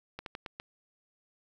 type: slowing click train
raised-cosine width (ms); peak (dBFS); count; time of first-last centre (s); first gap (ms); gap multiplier
0.3; -23; 5; 0.19-0.599; 72; 1.24
effects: 9-bit